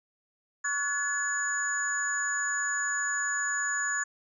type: tone cluster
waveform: sine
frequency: 1123 / 1455 / 1708 / 6890 Hz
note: C#6 / F#6 / G#6 / A8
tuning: +22 / -29 / +48 / -37 cents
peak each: -36 / -36 / -30 / -32 dBFS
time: 0.64-4.04 s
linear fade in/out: 10 ms
effects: none